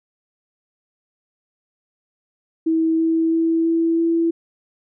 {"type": "tone with pitch steps", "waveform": "sine", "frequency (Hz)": [323.6, 325.9, 328.1, 330.4, 332.7], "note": ["E4", "E4", "E4", "E4", "E4"], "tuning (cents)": [-32, -20, -8, 4, 16], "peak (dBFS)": -15, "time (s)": [2.66, 4.31], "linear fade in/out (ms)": 10, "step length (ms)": 330, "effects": []}